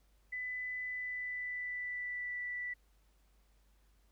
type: tone with pitch glide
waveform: sine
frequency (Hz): 2000 to 1967.9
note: B6 to B6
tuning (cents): +21 to -7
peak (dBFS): -37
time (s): 0.32-2.74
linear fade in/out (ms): 10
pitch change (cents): -28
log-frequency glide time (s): 0.85-2.38
effects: added 50 Hz sine -66 dBFS peak until 4.11 s + pink hiss -75 dBFS RMS until 4.11 s